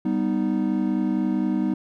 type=chord; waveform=triangle; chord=G augmented; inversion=none; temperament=equal; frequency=196 / 246.9 / 311.1 Hz; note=G3 / B3 / D#4; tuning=0 / 0 / 0 cents; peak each=-23 dBFS; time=0.05-1.74 s; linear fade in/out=5 ms; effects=none